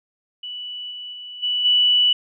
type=tone with level steps; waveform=sine; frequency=2960 Hz; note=F#7; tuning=in tune; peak=-29 / -31 / -33 / -19 / -13 dBFS; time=0.43-2.13 s; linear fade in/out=5 ms; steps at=0.9 / 1.12 / 1.42 / 1.64 s; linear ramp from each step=20 ms; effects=none